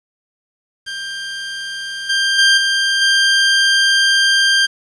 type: tone with level steps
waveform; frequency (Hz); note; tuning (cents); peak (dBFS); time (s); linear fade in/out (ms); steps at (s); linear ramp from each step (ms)
20% pulse; 1586; G6; +20; -19 / -9 / -4 / -9 / -6; 0.86-4.67; 20; 2.09 / 2.38 / 2.57 / 3.01; 10
effects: resampled to 22050 Hz + 7-bit